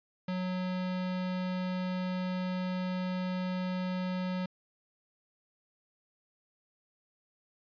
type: tone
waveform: square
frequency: 183.5 Hz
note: F#3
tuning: 14 cents flat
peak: -32 dBFS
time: 0.28-4.46 s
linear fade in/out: 5 ms
effects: resampled to 11025 Hz